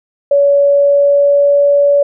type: tone with pitch glide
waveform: sine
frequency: 566 to 570.6 Hz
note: C#5 to C#5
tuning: +36 to +50 cents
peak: -6 dBFS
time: 0.31-2.03 s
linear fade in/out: 5 ms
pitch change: +14 cents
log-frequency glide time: 0.55-1.61 s
effects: none